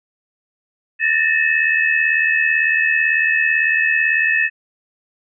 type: tone cluster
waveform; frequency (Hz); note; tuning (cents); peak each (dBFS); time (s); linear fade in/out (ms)
sine; 1768 / 1846 / 2587; A6 / A#6 / E7; +8 / -17 / -33; -18; 0.99-4.5; 50
effects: none